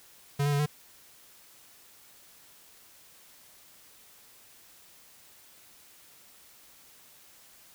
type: tone with pitch steps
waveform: square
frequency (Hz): 142.1 / 145.3 / 142.6 / 148.7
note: C#3 / D3 / C#3 / D3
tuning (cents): +43 / -18 / +49 / +22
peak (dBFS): -25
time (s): 0.39-0.662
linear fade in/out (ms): 10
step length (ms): 68
effects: white hiss -56 dBFS RMS until 7.74 s